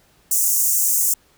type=high-pass noise; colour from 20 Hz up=pink; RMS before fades=-18 dBFS; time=0.31-1.14 s; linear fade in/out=5 ms; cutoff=6400 Hz; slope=48 dB/octave; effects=pink hiss -57 dBFS RMS until 1.37 s